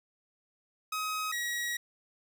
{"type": "tone pair in turn", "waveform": "sawtooth", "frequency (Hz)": [1266, 1909.1], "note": ["D#6", "A#6"], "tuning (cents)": [30, 41], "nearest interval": "perfect fifth", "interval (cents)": 711, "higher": "second", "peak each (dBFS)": -28, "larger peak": "neither", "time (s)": [[0.92, 1.32], [1.32, 1.77]], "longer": "second", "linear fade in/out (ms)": 5, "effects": []}